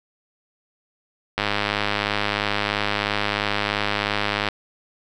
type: click train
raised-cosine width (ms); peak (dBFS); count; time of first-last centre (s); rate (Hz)
0.3; -5; 321; 1.38-4.487; 103
effects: none